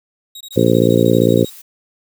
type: tone bursts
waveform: sawtooth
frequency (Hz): 3803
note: A#7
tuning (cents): +34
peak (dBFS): -28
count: 15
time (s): 0.35-1.499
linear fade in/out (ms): 5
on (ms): 57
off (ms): 21
type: noise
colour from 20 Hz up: blue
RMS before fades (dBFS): -38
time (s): 0.52-1.62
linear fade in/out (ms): 10
type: harmonic tone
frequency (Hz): 57.6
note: A#1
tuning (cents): -20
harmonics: 2 / 3 / 4 / 5 / 6 / 7 / 8 / 9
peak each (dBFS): -18 / -18 / -18 / -18 / -18 / -18 / -18 / -18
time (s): 0.56-1.45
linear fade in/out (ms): 10
effects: none